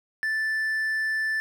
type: tone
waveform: triangle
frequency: 1760 Hz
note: A6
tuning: in tune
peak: -22 dBFS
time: 0.23-1.4 s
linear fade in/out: 0 ms
effects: none